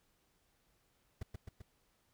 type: noise with echo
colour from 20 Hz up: brown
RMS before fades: -41 dBFS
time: 1.21-1.23 s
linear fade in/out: 5 ms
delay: 130 ms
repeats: 3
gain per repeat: -3 dB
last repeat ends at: 1.62 s
effects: pink hiss -75 dBFS RMS until 2.13 s